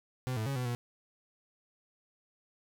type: tone with pitch steps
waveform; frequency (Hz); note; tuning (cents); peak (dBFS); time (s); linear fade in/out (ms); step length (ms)
40% pulse; 127.8 / 109.2 / 137.9 / 125.4 / 120.7; C3 / A2 / C#3 / B2 / B2; -40 / -13 / -9 / +27 / -39; -31; 0.27-0.75; 0; 96
effects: none